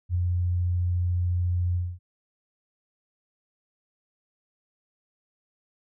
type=tone with ADSR envelope; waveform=sine; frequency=88.6 Hz; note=F2; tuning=25 cents sharp; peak=-20 dBFS; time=0.09-1.99 s; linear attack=59 ms; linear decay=8 ms; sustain=-2 dB; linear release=240 ms; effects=none